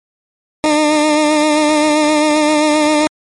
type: tone with vibrato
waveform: 20% pulse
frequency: 302.8 Hz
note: D#4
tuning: 47 cents flat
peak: -5 dBFS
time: 0.64-3.07 s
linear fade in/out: 0 ms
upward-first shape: sine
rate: 7.6 Hz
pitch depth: 34 cents each way
effects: MP3 48 kbps